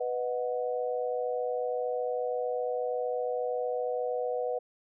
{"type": "chord", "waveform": "sine", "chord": "B major", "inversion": "none", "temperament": "equal with one note detuned", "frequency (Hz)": [493.9, 622.3, 735.7], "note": ["B4", "D#5", "F#5"], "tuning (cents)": [0, 0, -10], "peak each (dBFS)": [-30, -36, -36], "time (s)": [0, 4.59], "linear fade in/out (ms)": 10, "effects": []}